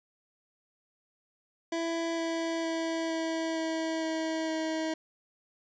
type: tone with pitch steps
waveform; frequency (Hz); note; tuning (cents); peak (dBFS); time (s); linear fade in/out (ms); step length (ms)
25% pulse; 332 / 329.7 / 327.4 / 325.2 / 322.9 / 320.7 / 318.5; E4 / E4 / E4 / E4 / E4 / E4 / D#4; +12 / 0 / -12 / -23 / -36 / -48 / +41; -26; 1.72-4.94; 5; 460
effects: resampled to 16000 Hz + 11-bit